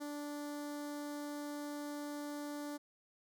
sawtooth tone with notch filter, 292.4 Hz, D4, 7 cents flat, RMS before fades -43 dBFS, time 0-2.78 s, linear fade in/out 20 ms, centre 2600 Hz, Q 1.2, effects none

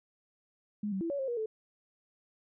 sine tone with pitch steps, 208.3 / 192 / 333.7 / 564 / 534 / 478 / 437.4 Hz, G#3 / G3 / E4 / C#5 / C5 / A#4 / A4, +5 / -36 / +21 / +30 / +35 / +43 / -10 cents, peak -31 dBFS, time 0.83-1.46 s, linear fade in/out 5 ms, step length 90 ms, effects none

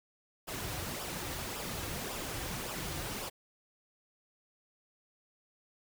pink noise with flanger, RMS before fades -39 dBFS, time 0.47-3.3 s, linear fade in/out 20 ms, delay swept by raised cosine 0.47 to 4.77 ms, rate 1.8 Hz, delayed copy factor -0.55, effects none

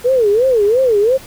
sine tone with vibrato, 463 Hz, A#4, 12 cents flat, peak -9 dBFS, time 0.04-1.18 s, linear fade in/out 20 ms, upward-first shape sine, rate 2.9 Hz, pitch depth 240 cents each way, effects pink hiss -37 dBFS RMS until 1.26 s

